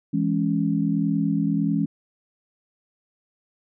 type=chord; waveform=sine; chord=C# minor; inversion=first; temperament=just; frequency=166.31 / 207.9 / 277.2 Hz; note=E3 / G#3 / C#4; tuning=+16 / +2 / 0 cents; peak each=-24 dBFS; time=0.13-1.86 s; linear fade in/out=10 ms; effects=none